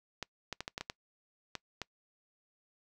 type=clicks; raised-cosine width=0.2 ms; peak=-20 dBFS; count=9; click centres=0.227 / 0.527 / 0.606 / 0.679 / 0.779 / 0.81 / 0.899 / 1.553 / 1.817 s; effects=noise-tail reverb RT60 0.1 s tail -24 dB re dry